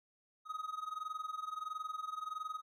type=tone with amplitude modulation; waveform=triangle; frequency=1259 Hz; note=D#6; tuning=20 cents sharp; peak=-34 dBFS; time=0.45-2.62 s; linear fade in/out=50 ms; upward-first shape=sine; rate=21.5 Hz; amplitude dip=85%; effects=none